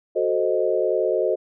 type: chord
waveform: sine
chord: F# diminished seventh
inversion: none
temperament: equal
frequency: 370 / 440 / 523.3 / 622.3 Hz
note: F#4 / A4 / C5 / Eb5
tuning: 0 / 0 / 0 / 0 cents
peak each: -24 dBFS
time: 0.15-1.36 s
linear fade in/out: 20 ms
effects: none